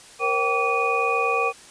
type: tone cluster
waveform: sine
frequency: 468.5 / 537 / 771 / 1148 / 2475 Hz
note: A#4 / C5 / G5 / D6 / D#7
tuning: +9 / +45 / -29 / -40 / -10 cents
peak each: -25 / -31 / -27 / -24 / -25 dBFS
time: 0.19-1.53 s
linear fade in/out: 50 ms
effects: white hiss -46 dBFS RMS until 1.7 s + resampled to 22050 Hz